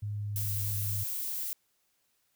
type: tone with pitch glide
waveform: sine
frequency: 103.83 to 101.87 Hz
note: G#2 to G#2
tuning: 0 to -33 cents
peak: -32 dBFS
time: 0.02-1.04 s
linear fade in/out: 10 ms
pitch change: -33 cents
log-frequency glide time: 0.13-0.71 s
type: noise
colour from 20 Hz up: violet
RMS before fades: -35 dBFS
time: 0.36-1.53 s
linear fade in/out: 0 ms
effects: white hiss -74 dBFS RMS until 2.35 s